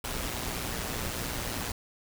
pink noise with amplitude modulation, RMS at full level -31 dBFS, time 0.04-1.72 s, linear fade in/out 5 ms, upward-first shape sine, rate 120 Hz, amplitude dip 65%, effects none

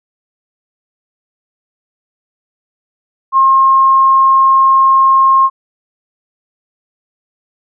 sine tone, 1070 Hz, C6, 38 cents sharp, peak -5 dBFS, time 3.32-5.5 s, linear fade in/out 50 ms, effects none

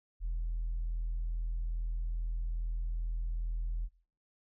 sine tone, 41.2 Hz, E1, in tune, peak -30 dBFS, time 0.2-3.89 s, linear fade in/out 50 ms, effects noise-tail reverb RT60 0.5 s tail -24 dB re dry + tanh soft clip ceiling -29 dBFS

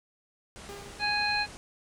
pink low-pass noise, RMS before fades -46 dBFS, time 0.56-1.57 s, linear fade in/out 0 ms, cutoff 10000 Hz, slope 48 dB/octave
sawtooth tone with exponential decay, 403 Hz, G4, 48 cents sharp, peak -36 dBFS, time 0.69-1.48 s, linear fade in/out 0 ms, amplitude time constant 170 ms
harmonic tone, 830.6 Hz, G#5, in tune, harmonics 1 / 2 / 3 / 5, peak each -31 / -31 / -31 / -31 dBFS, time 0.99-1.47 s, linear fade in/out 50 ms
effects none

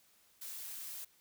blue noise, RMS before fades -45 dBFS, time 0.41-1.05 s, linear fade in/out 10 ms, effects white hiss -68 dBFS RMS until 1.2 s

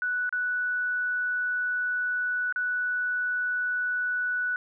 sine tone with dropouts, 1480 Hz, F#6, in tune, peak -25 dBFS, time 0.02-4.56 s, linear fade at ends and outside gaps 1 ms, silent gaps 0.293-0.326 / 2.525-2.56 s, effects none

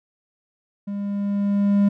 triangle tone with level ramp, 201.6 Hz, G3, 49 cents sharp, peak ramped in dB -24 to -11 dBFS, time 0.87-1.89 s, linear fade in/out 10 ms, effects none

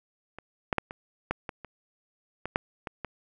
clicks, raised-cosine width 0.5 ms, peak -26 / -10 / -9 / -23 / -12 / -19 / -26 / -18 / -8 / -19 / -19 dBFS, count 11, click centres 0.386 / 0.728 / 0.783 / 0.909 / 1.31 / 1.492 / 1.647 / 2.456 / 2.559 / 2.872 / 3.047 s, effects none

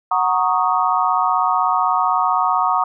sine chord, D# minor seventh, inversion first, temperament equal, 740 / 932.3 / 1108.7 / 1244.5 Hz, F#5 / A#5 / C#6 / D#6, 0 / 0 / 0 / 0 cents, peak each -20 dBFS, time 0.11-2.84 s, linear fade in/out 5 ms, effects none

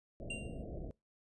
pink low-pass noise, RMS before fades -44 dBFS, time 0.2-0.91 s, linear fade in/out 0 ms, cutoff 690 Hz, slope 96 dB/octave
square tone with exponential decay, 2776 Hz, F7, 11 cents flat, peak -37 dBFS, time 0.3-0.63 s, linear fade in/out 5 ms, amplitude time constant 70 ms
effects noise-tail reverb RT60 0.2 s tail -23 dB re dry + resampled to 24000 Hz

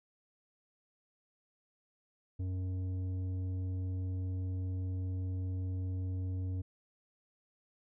triangle tone with tanh clipping, 92.5 Hz, F#2, in tune, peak -35 dBFS, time 2.39-6.62 s, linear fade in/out 10 ms, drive 13 dB, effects none

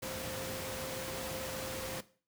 sine tone in noise, 524 Hz, C5, 2 cents sharp, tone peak -43 dBFS, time 0.02-2.01 s, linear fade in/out 10 ms, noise pink, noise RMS -40 dBFS, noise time 0.02-2.01 s, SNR -6 dB, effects noise-tail reverb RT60 0.4 s tail -17 dB re dry + high-pass 80 Hz 12 dB/octave

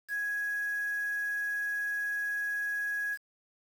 sine tone with quantisation, 1664 Hz, G#6, 3 cents sharp, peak -30 dBFS, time 0.08-3.18 s, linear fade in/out 50 ms, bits 8, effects none

